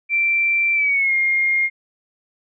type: tone with pitch glide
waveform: sine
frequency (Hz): 2349 to 2129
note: D7 to C7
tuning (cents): 0 to +30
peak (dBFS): -15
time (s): 0.09-1.7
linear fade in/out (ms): 50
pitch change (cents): -170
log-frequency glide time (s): 0.74-1.14
effects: none